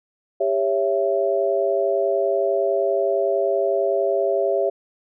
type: chord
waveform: sine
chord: C# diminished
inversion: second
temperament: just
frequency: 399.1 / 554.4 / 665.2 Hz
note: G4 / C#5 / E5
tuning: +31 / 0 / +16 cents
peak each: -22 dBFS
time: 0.4-4.7 s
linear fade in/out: 10 ms
effects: none